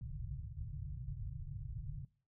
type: low-pass noise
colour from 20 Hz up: white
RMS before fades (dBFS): -44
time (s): 0.01-2.05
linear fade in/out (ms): 5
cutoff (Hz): 150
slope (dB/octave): 96
effects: noise-tail reverb RT60 0.4 s tail -19 dB re dry